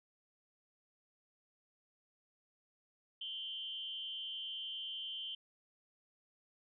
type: tone with amplitude modulation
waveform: sine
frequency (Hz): 3105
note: G7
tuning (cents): -17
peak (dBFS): -37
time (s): 3.21-5.35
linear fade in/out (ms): 5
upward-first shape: sine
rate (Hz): 247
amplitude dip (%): 75
effects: none